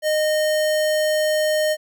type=tone; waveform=square; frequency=615 Hz; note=D#5; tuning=20 cents flat; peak=-18 dBFS; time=0.02-1.77 s; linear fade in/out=50 ms; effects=none